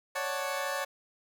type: chord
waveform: 20% pulse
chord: D major seventh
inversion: third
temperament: equal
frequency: 554.4 / 587.3 / 740 / 880 Hz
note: C#5 / D5 / F#5 / A5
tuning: 0 / 0 / 0 / 0 cents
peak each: -29 / -34 / -34 / -34 dBFS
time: 0.15-0.85 s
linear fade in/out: 10 ms
effects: none